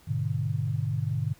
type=chord; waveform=sine; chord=G# diminished; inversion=none; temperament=just; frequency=103.83 / 124.59 / 149.51 Hz; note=G#2 / B2 / D3; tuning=0 / +16 / +31 cents; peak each=-30 dBFS; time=0.07-1.34 s; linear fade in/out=20 ms; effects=pink hiss -58 dBFS RMS until 1.39 s